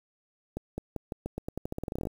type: accelerating click train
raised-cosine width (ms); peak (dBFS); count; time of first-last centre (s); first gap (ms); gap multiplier
2; -20; 20; 0.57-2.071; 210; 0.87
effects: 8-bit